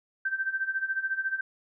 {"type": "tone with tremolo", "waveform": "sine", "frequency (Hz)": 1559, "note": "G6", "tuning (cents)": -10, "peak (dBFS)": -24, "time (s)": [0.25, 1.41], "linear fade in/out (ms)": 5, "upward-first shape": "sine", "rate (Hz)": 14, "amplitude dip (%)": 80, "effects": []}